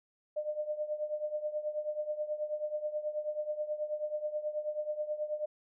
sine tone with tremolo, 604 Hz, D5, 48 cents sharp, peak -29 dBFS, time 0.36-5.46 s, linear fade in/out 10 ms, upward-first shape triangle, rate 9.3 Hz, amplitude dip 85%, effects none

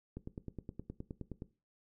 click train, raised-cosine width 3 ms, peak -29 dBFS, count 13, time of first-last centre 0.17-1.421 s, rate 9.59 Hz, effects noise-tail reverb RT60 0.3 s tail -17 dB re dry

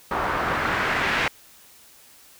white noise with low-pass filter sweep, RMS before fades -24 dBFS, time 0.11-1.28 s, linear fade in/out 2 ms, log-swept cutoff 1100 to 2200 Hz, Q 1.6, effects white hiss -51 dBFS RMS until 2.39 s

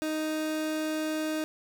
30% pulse tone, 311.1 Hz, D#4, in tune, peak -26 dBFS, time 0.02-1.44 s, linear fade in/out 0 ms, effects none

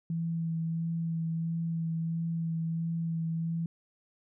sine tone with vibrato, 164.81 Hz, E3, in tune, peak -29 dBFS, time 0.1-3.66 s, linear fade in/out 2 ms, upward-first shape sine, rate 1.5 Hz, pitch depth 15 cents each way, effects none

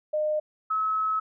sine tone pair in turn, 610 / 1289.9 Hz, D#5 / E6, -34 / -38 cents, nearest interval octave + minor second, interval 1296 cents, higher second, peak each -23 dBFS, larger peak neither, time 0.13-0.4 / 0.7-1.2 s, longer second, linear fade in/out 10 ms, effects none

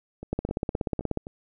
two click trains, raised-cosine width 2 ms, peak -24 / -13 dBFS, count 5 / 15, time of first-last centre 0.23-1.269 / 0.33-1.173 s, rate 3.85 / 16.6 Hz, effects none

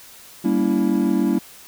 triangle chord, G diminished seventh, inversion none, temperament equal with one note detuned, 196 / 233.1 / 283.5 / 329.6 Hz, G3 / Bb3 / Db4 / Fb4, 0 / 0 / +39 / 0 cents, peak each -20 dBFS, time 0.44-1.39 s, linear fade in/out 10 ms, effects white hiss -44 dBFS RMS until 1.67 s

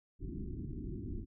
pink low-pass noise, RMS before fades -41 dBFS, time 0.19-1.26 s, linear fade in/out 50 ms, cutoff 380 Hz, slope 96 dB/octave, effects none

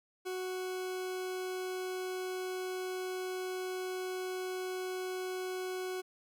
40% pulse tone, 370 Hz, F#4, in tune, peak -35 dBFS, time 0.25-6.02 s, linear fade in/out 20 ms, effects none

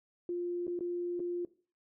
sine tone with dropouts, 350.6 Hz, F4, 7 cents sharp, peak -32 dBFS, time 0.29-1.45 s, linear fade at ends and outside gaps 2 ms, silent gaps 0.669-0.678 / 0.791-0.807 / 1.195-1.201 s, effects noise-tail reverb RT60 0.4 s tail -18 dB re dry

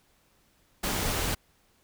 pink noise, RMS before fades -29 dBFS, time 0.83-1.35 s, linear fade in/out 10 ms, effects pink hiss -66 dBFS RMS until 1.83 s

